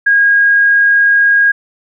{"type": "tone", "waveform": "sine", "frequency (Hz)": 1634, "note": "G#6", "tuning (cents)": -29, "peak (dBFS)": -6, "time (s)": [0.06, 1.52], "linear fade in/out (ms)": 10, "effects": []}